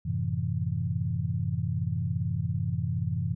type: chord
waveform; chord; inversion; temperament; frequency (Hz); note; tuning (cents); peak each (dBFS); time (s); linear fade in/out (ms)
sine; F# half-diminished seventh; none; equal; 92.5 / 110 / 130.81 / 164.81; F#2 / A2 / C3 / E3; 0 / 0 / 0 / 0; -32; 0.05-3.35; 10
effects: none